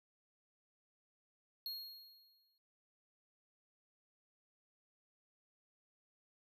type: tone with exponential decay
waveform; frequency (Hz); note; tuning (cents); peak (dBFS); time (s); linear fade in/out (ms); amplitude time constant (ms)
square; 4280; C8; +38; -40; 1.66-2.58; 1; 200
effects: none